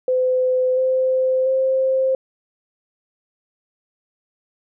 sine tone with pitch steps, 510 / 518 / 526.2 Hz, C5 / C5 / C5, -44 / -17 / +10 cents, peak -15 dBFS, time 0.08-2.15 s, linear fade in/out 2 ms, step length 690 ms, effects none

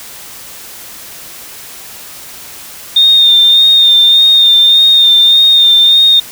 sine tone with vibrato, 3646 Hz, A#7, 39 cents flat, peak -3 dBFS, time 2.96-6.2 s, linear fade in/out 5 ms, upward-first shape sine, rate 1.7 Hz, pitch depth 29 cents each way, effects white hiss -30 dBFS RMS until 6.31 s

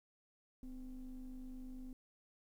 triangle ring-modulated tone, 140.4 Hz, C#3, 22 cents sharp, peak -39 dBFS, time 0.63-1.93 s, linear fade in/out 2 ms, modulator 116 Hz, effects tanh soft clip ceiling -41 dBFS + 12-bit

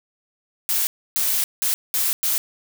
blue noise bursts at uneven times, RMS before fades -21 dBFS, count 5, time 0.69-0.87 / 1.16-1.44 / 1.62-1.74 / 1.94-2.13 / 2.23-2.38 s, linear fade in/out 0 ms, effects none

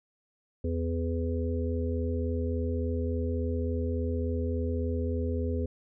harmonic tone with a mistuned harmonic, 83.5 Hz, E2, 23 cents sharp, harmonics 1 / 3 / 5 / 6, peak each -29 / -34 / -36 / -37 dBFS, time 0.64-5.66 s, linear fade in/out 5 ms, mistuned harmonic 1, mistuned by -35 cents, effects none

